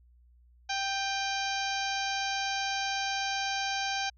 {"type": "harmonic tone with a mistuned harmonic", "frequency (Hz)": 784, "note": "G5", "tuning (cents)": 0, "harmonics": [1, 2, 3, 4, 5, 6, 7, 8], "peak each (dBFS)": [-33, -36, -38, -39, -40, -41, -41, -42], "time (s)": [0.69, 4.1], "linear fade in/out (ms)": 10, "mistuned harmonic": 3, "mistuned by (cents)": 40, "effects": ["added 60 Hz sine -57 dBFS peak until 4.17 s"]}